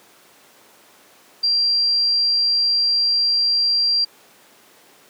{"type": "tone", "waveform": "sine", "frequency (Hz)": 4739, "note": "D8", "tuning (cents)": 15, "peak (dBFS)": -15, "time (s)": [1.43, 4.05], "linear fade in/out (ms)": 10, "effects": ["pink hiss -50 dBFS RMS until 5.09 s", "high-pass 300 Hz 12 dB/octave"]}